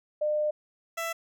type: tone pair in turn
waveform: sine / 15% pulse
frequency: 603 / 664.4 Hz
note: D5 / E5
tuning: +46 / +13 cents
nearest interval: major second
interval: 167 cents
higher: second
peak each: -24 dBFS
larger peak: neither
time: 0.21-0.51 / 0.97-1.13 s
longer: first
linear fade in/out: 10 ms
effects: none